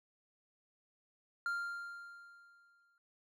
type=tone with exponential decay; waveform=triangle; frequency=1395 Hz; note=F6; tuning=2 cents flat; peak=-31 dBFS; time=1.46-2.98 s; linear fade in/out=1 ms; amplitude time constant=330 ms; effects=none